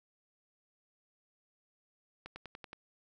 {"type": "accelerating click train", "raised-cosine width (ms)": 0.3, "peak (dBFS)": -29, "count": 6, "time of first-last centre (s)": [2.26, 2.731], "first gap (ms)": 100, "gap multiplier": 0.97, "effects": []}